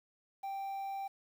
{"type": "tone with quantisation", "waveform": "triangle", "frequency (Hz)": 784, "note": "G5", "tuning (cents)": 0, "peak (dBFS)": -35, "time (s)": [0.43, 1.08], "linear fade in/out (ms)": 10, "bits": 10, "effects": []}